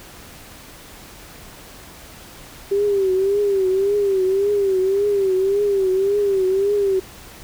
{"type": "tone with vibrato", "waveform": "sine", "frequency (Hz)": 392, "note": "G4", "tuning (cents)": 0, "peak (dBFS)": -15, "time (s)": [2.71, 7], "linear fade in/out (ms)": 10, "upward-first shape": "triangle", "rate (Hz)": 1.8, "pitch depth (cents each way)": 100, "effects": ["pink hiss -41 dBFS RMS until 7.43 s"]}